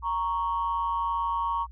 sine tone pair together, 932.3 / 1109.9 Hz, A#5 / C#6, 0 / +2 cents, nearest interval minor third, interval 302 cents, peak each -27 dBFS, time 0.02-1.67 s, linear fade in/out 50 ms, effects tanh soft clip ceiling -19 dBFS + added 60 Hz sine -42 dBFS peak until 1.71 s

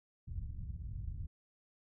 white low-pass noise, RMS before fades -42 dBFS, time 0.27-1.27 s, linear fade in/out 5 ms, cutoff 110 Hz, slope 24 dB/octave, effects none

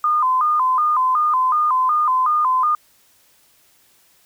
sine tone with vibrato, 1118 Hz, C#6, 14 cents sharp, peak -14 dBFS, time 0.04-2.75 s, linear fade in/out 2 ms, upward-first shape square, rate 2.7 Hz, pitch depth 150 cents each way, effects white hiss -56 dBFS RMS until 4.25 s

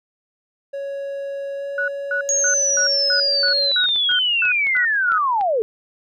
triangle tone with pitch glide, 556 to 560.2 Hz, C#5 to C#5, +5 to +18 cents, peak -23 dBFS, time 0.73-3.72 s, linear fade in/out 10 ms, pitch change +13 cents, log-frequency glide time 1.57-1.64 s
sine tone bursts, 1471 Hz, F#6, 11 cents flat, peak -19 dBFS, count 11, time 1.78-5.18 s, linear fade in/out 2 ms, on 100 ms, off 230 ms
sine linear sweep, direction down, 6645 to 415.3 Hz, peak -16 dBFS, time 2.29-5.62 s, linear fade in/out 0 ms
clicks, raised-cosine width 0.3 ms, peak -20 dBFS, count 11, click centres 3.483 / 3.716 / 3.841 / 3.889 / 3.96 / 4.115 / 4.454 / 4.669 / 4.767 / 5.12 / 5.411 s
effects none

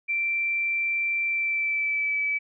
sine tone with pitch glide, 2349 to 2299 Hz, D7 to D7, 0 to -37 cents, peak -23 dBFS, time 0.08-2.39 s, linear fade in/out 20 ms, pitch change -37 cents, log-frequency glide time 1.25-2.19 s, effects none

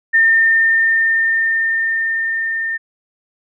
sine tone with level ramp, 1811 Hz, A6, 49 cents sharp, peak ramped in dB -8 to -18 dBFS, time 0.13-2.78 s, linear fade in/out 20 ms, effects none

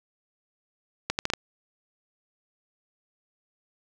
accelerating click train, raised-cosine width 0.2 ms, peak -8 dBFS, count 5, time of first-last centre 1.1-1.336 s, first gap 89 ms, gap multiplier 0.73, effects none

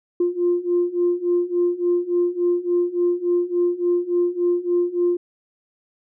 sine beating tone pair, 349.2 / 352.7 Hz, F4 / F4, 0 / +17 cents, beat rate 3.5 Hz, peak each -21 / -19 dBFS, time 0.2-5.17 s, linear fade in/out 5 ms, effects tanh soft clip ceiling -11 dBFS

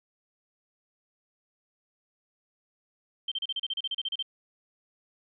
sine tone bursts, 3136 Hz, G7, in tune, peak -28 dBFS, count 14, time 3.28-4.226 s, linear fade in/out 5 ms, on 36 ms, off 34 ms, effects none

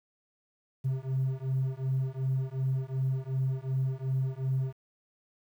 triangle beating tone pair, 130.81 / 133.51 Hz, C3 / C3, 0 / +35 cents, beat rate 2.7 Hz, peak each -28 dBFS, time 0.84-4.74 s, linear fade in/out 20 ms, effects tanh soft clip ceiling -21 dBFS + 10-bit

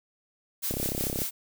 blue noise with tremolo, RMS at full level -30 dBFS, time 0.62-1.31 s, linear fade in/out 20 ms, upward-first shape sine, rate 5.4 Hz, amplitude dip 55%
click train, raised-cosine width 2 ms, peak -18 dBFS, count 18, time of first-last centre 0.71-1.219 s, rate 33.4 Hz
effects none

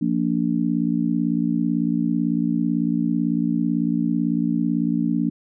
harmonic tone, 58 Hz, A#1, 8 cents flat, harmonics 3 / 4 / 5, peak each -24 / -22 / -23 dBFS, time 0.01-5.3 s, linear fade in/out 10 ms, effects none

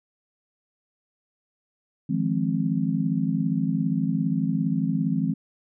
sine chord, F minor seventh, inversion third, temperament just, 157.15 / 174.61 / 209.5 / 261.9 Hz, Eb3 / F3 / Ab3 / C4, +18 / 0 / +15 / +2 cents, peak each -27 dBFS, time 2.09-5.34 s, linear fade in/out 10 ms, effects none

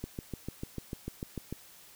click train, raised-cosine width 3 ms, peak -23 dBFS, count 11, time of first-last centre 0.04-1.526 s, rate 6.73 Hz, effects white hiss -55 dBFS RMS until 1.95 s

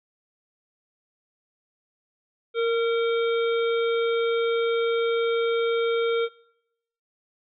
harmonic tone with a mistuned harmonic, 458.2 Hz, A#4, 30 cents flat, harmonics 1 / 3 / 5 / 7 / 8, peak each -21 / -31 / -35 / -38 / -39 dBFS, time 2.54-6.29 s, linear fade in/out 50 ms, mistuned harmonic 1, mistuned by +18 cents, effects noise-tail reverb RT60 0.8 s tail -22 dB re dry

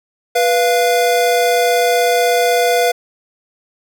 square tone pair together, 490 / 693.2 Hz, B4 / F5, -14 / -13 cents, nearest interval tritone, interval 601 cents, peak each -15 dBFS, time 0.35-2.92 s, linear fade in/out 10 ms, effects none

